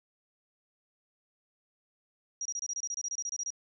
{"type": "tone bursts", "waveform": "sine", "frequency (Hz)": 5730, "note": "F8", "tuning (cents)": 44, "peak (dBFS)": -32, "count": 16, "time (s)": [2.41, 3.504], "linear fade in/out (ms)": 2, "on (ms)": 44, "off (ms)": 26, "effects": []}